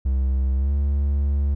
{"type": "tone with pitch glide", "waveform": "triangle", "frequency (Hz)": [65.9, 70.63], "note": ["C2", "C#2"], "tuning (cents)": [13, 33], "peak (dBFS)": -16, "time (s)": [0.05, 1.55], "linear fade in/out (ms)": 10, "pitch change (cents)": 120, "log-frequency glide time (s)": [0.55, 0.72], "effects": []}